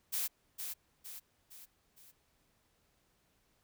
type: noise with echo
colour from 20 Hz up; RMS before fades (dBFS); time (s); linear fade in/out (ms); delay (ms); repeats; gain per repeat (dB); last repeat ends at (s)
blue; -35; 0.12-0.28; 20; 460; 4; -6; 2.12
effects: pink hiss -74 dBFS RMS until 3.63 s